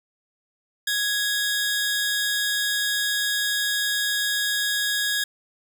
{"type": "tone pair together", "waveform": "sawtooth", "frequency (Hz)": [1661.2, 3705], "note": ["G#6", "A#7"], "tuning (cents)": [0, -11], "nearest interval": "octave + major second", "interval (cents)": 1389, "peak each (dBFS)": [-20, -24], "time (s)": [0.87, 5.24], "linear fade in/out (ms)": 5, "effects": []}